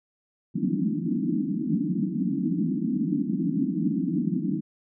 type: band-pass noise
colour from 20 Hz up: pink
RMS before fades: -26 dBFS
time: 0.54-4.61 s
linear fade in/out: 20 ms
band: 160 to 320 Hz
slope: 96 dB/octave
effects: none